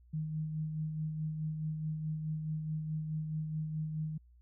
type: tone with tremolo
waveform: sine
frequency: 155.6 Hz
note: D#3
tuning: in tune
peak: -32 dBFS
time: 0.13-4.18 s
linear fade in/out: 10 ms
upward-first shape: sine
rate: 4.7 Hz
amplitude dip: 40%
effects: added 60 Hz sine -58 dBFS peak until 4.41 s